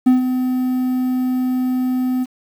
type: tone with ADSR envelope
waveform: triangle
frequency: 254.2 Hz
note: C4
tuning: 50 cents flat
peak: -5 dBFS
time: 0.06-2.26 s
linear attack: 11 ms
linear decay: 140 ms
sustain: -9 dB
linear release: 36 ms
effects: 7-bit